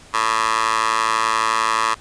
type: tone with high-pass filter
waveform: 15% pulse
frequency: 111.6 Hz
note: A2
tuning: 25 cents sharp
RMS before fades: -19 dBFS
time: 0.13-1.95 s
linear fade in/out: 20 ms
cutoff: 1100 Hz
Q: 2.7
effects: pink hiss -45 dBFS RMS until 2 s + resampled to 22050 Hz

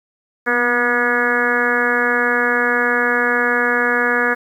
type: harmonic tone with a mistuned harmonic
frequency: 241.6 Hz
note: B3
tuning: 38 cents flat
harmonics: 1 / 2 / 3 / 4 / 5 / 6 / 7 / 8 / 9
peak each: -25 / -21 / -27 / -27 / -24 / -21 / -18 / -28 / -28 dBFS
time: 0.46-4.35 s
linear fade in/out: 20 ms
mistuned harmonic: 1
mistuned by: +34 cents
effects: 8-bit

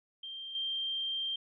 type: tone with level steps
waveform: sine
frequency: 3168 Hz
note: G7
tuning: 18 cents sharp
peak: -40 / -32 dBFS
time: 0.23-1.36 s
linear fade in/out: 5 ms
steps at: 0.55 s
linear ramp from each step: 2 ms
effects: none

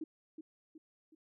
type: tone with echo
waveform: sine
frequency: 315.3 Hz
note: D#4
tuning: 23 cents sharp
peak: -37 dBFS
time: 0.01-0.04 s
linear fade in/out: 5 ms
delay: 370 ms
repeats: 3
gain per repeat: -7 dB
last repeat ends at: 1.15 s
effects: none

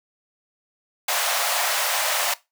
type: high-pass noise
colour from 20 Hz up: pink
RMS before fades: -23 dBFS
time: 1.08-2.34 s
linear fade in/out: 5 ms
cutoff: 580 Hz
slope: 48 dB/octave
effects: noise-tail reverb RT60 0.2 s tail -18 dB re dry

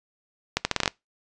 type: accelerating click train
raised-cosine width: 0.2 ms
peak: -4 dBFS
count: 8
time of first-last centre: 0.57-0.878 s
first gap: 80 ms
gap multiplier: 0.79
effects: noise-tail reverb RT60 0.2 s tail -24 dB re dry + resampled to 22050 Hz

